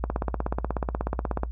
click train, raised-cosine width 1 ms, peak -12 dBFS, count 24, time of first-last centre 0.04-1.434 s, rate 16.5 Hz, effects noise-tail reverb RT60 0.1 s tail -19 dB re dry + added 58 Hz sine -30 dBFS peak until 1.51 s

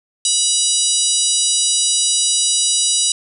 harmonic tone, 975 Hz, B5, 23 cents flat, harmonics 3 / 4 / 5 / 6 / 7 / 8 / 9 / 10, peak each -25 / -20 / -24 / -23 / -25 / -20 / -20 / -25 dBFS, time 0.25-3.12 s, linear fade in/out 2 ms, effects none

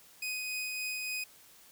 sawtooth tone with tremolo, 2500 Hz, D#7, 8 cents sharp, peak -30 dBFS, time 0.22-1.24 s, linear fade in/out 5 ms, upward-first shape triangle, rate 3.5 Hz, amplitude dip 25%, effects white hiss -58 dBFS RMS until 1.71 s

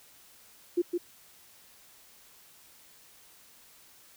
sine tone with echo, 349.2 Hz, F4, in tune, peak -22 dBFS, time 0.77-0.82 s, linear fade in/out 10 ms, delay 160 ms, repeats 1, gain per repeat -4 dB, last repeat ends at 0.98 s, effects white hiss -57 dBFS RMS until 4.16 s

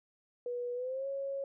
sine tone with pitch glide, 487 to 549.8 Hz, B4 to C#5, -24 to -14 cents, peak -34 dBFS, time 0.46-1.44 s, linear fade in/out 2 ms, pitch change +210 cents, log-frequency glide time 0.74-1.07 s, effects none

